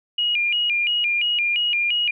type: tone with vibrato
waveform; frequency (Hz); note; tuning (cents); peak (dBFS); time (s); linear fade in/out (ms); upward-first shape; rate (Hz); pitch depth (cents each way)
sine; 2637; E7; 0; -18; 0.18-2.11; 5; square; 2.9; 160
effects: none